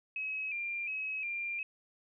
sine tone with vibrato, 2471 Hz, D#7, 13 cents flat, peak -34 dBFS, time 0.16-1.63 s, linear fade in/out 2 ms, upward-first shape square, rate 1.4 Hz, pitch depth 60 cents each way, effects none

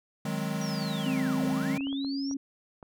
square chord, Ab dominant seventh, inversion second, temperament equal with one note detuned, 154.85 / 185 / 207.7 / 261.6 Hz, Eb3 / Gb3 / Ab3 / C4, -8 / 0 / 0 / 0 cents, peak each -35 / -36 / -34 / -40 dBFS, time 0.25-1.78 s, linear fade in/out 5 ms
sine linear two-way sweep, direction down then up, 5860 to 415.3 to 5860 Hz, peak -39 dBFS, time 0.61-2.34 s, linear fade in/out 5 ms, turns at 1.45 s
sine tone with pitch glide, 261.6 to 274.8 Hz, C4 to C#4, 0 to -15 cents, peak -29 dBFS, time 1.06-2.37 s, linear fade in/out 5 ms, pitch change +85 cents, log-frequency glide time 1.5-1.83 s
clicks, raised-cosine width 1 ms, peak -32 dBFS, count 10, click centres 1.436 / 1.474 / 1.522 / 1.631 / 1.808 / 1.87 / 1.928 / 2.047 / 2.312 / 2.828 s
effects none

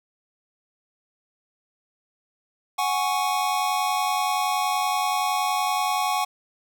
square chord, F# suspended second, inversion none, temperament equal, 740 / 830.6 / 1108.7 Hz, F#5 / G#5 / C#6, 0 / 0 / 0 cents, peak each -27 dBFS, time 2.78-6.25 s, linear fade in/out 10 ms, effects none

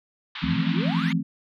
white band-pass noise, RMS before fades -35 dBFS, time 0.35-1.13 s, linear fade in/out 5 ms, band 920 to 3900 Hz, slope 48 dB/octave
sine chord, F major seventh, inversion third, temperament just, 163.7 / 174.61 / 218.3 / 261.9 Hz, E3 / F3 / A3 / C4, -12 / 0 / -13 / +2 cents, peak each -26 / -26 / -28 / -28 dBFS, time 0.42-1.23 s, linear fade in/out 20 ms
triangle exponential sweep, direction up, 59.3 to 2415 Hz, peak -30 dBFS, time 0.43-1.13 s, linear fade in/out 10 ms
effects none

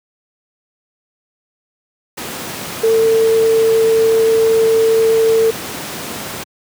sine tone in noise, 448.8 Hz, A4, 34 cents sharp, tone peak -9 dBFS, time 2.83-5.51 s, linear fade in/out 10 ms, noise pink, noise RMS -25 dBFS, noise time 2.17-6.44 s, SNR +13 dB, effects high-pass 150 Hz 12 dB/octave

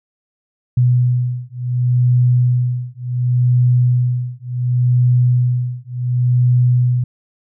sine beating tone pair, 123.47 / 124.16 Hz, B2 / B2, 0 / +10 cents, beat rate 0.69 Hz, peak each -15 dBFS, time 0.77-7.04 s, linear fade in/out 5 ms, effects none

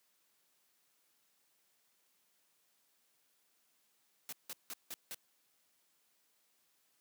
white noise bursts, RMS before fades -44 dBFS, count 5, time 4.29-5.145 s, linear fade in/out 0 ms, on 35 ms, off 170 ms, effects white hiss -75 dBFS RMS until 7 s + high-pass 150 Hz 12 dB/octave

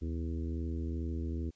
harmonic tone with a mistuned harmonic, 82.41 Hz, E2, in tune, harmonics 1 / 2 / 3 / 4 / 5 / 6, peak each -34 / -45 / -41 / -43 / -49 / -56 dBFS, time 0.01-1.51 s, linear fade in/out 20 ms, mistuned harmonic 1, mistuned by -150 cents, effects white hiss -71 dBFS RMS until 1.55 s + resampled to 16000 Hz

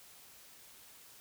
silence, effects white hiss -57 dBFS RMS until 1.2 s

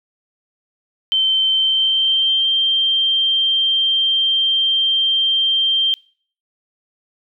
sine tone with pitch glide, 3104 to 3160 Hz, G7 to G7, -18 to +13 cents, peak -13 dBFS, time 1.12-5.94 s, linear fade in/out 0 ms, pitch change +31 cents, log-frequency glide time 1.5-2.52 s, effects noise-tail reverb RT60 0.5 s tail -24 dB re dry

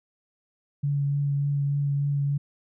sine tone with vibrato, 142.1 Hz, C#3, 43 cents sharp, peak -22 dBFS, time 0.83-2.38 s, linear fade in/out 10 ms, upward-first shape triangle, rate 3.4 Hz, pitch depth 15 cents each way, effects none

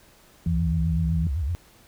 sine tone with pitch glide, 167.6 to 163.49 Hz, E3 to E3, +29 to -14 cents, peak -23 dBFS, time 0.46-1.27 s, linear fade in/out 2 ms, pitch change -43 cents, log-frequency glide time 0.6-0.73 s
sine tone with vibrato, 76.6 Hz, D#2, 27 cents flat, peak -23 dBFS, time 0.47-1.55 s, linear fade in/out 0 ms, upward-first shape sine, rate 7.9 Hz, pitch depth 280 cents each way
effects pink hiss -55 dBFS RMS until 1.87 s

